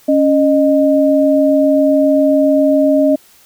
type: tone pair together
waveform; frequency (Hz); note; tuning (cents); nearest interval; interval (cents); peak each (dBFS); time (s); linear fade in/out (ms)
sine; 277.4 / 615.2; C#4 / D#5; +1 / -20; octave + major second; 1379; -11; 0.08-3.16; 10
effects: white hiss -47 dBFS RMS until 3.45 s